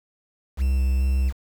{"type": "tone with vibrato", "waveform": "triangle", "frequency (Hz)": 65.41, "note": "C2", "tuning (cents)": 0, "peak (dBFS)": -16, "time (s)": [0.57, 1.33], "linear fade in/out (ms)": 50, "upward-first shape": "square", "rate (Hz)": 2.3, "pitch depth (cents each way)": 9, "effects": ["7-bit"]}